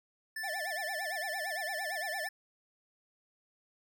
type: tone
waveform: square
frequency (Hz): 1760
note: A6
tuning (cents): 0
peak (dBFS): -37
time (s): 0.36-2.29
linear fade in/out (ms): 5
type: tone with vibrato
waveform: square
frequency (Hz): 694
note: F5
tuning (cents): -11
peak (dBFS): -39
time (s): 0.43-2.28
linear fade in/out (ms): 10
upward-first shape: sine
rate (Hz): 8.8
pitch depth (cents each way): 240
effects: none